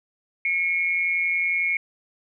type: tone pair together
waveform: sine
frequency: 2189 / 2360 Hz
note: C#7 / D7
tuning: -22 / +8 cents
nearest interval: minor second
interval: 130 cents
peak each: -21 / -28 dBFS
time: 0.45-1.77 s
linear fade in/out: 2 ms
effects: none